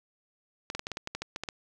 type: clicks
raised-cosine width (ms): 0.2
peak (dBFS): -17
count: 12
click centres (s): 0.701 / 0.75 / 0.794 / 0.869 / 0.917 / 0.971 / 1.074 / 1.15 / 1.22 / 1.361 / 1.436 / 1.488
effects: none